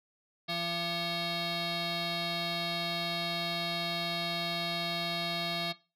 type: tone with frequency modulation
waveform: sine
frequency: 2217 Hz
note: C#7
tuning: in tune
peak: -28 dBFS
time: 0.48-5.73 s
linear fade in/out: 20 ms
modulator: 512 Hz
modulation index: 4.4
effects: noise-tail reverb RT60 0.3 s tail -21 dB re dry + tanh soft clip ceiling -30 dBFS